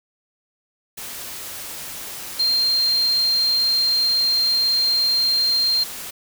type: tone in noise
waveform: sine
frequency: 4186 Hz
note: C8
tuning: in tune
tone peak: -16 dBFS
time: 2.39-5.84 s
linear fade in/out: 10 ms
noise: white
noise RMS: -33 dBFS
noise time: 0.97-6.11 s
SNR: +14 dB
effects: none